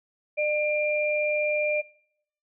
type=tone pair together; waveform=sine; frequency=600 / 2385 Hz; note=D5 / D7; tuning=+37 / +26 cents; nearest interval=2 octaves; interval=2389 cents; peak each=-24 / -27 dBFS; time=0.37-1.82 s; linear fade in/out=20 ms; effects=noise-tail reverb RT60 0.7 s tail -22 dB re dry